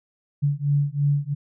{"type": "beating tone pair", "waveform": "sine", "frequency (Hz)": [142.1, 145.1], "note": ["C#3", "D3"], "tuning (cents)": [43, -21], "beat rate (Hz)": 3, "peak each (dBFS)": -22, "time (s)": [0.42, 1.35], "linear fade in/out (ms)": 20, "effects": []}